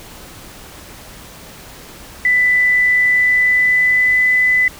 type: tone with pitch glide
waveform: sine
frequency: 1990 to 2003 Hz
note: B6 to B6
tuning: +13 to +24 cents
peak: -10 dBFS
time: 2.25-4.68 s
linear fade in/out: 2 ms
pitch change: +11 cents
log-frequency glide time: 3.11-4.2 s
effects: pink hiss -37 dBFS RMS until 4.79 s